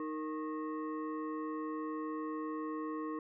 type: tone with frequency modulation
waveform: sine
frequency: 311.1 Hz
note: D#4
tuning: in tune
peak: -36 dBFS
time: 0-3.19 s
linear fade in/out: 2 ms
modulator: 775 Hz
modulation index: 0.96
effects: none